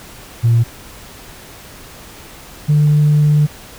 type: tone pair in turn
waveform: sine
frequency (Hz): 116.54 / 149.08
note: A#2 / D3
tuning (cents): 0 / +26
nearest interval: major third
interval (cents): 426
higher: second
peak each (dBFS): -7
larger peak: neither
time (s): 0.43-0.64 / 2.68-3.47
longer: second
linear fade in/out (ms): 20
effects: tanh soft clip ceiling -5 dBFS + pink hiss -37 dBFS RMS until 3.78 s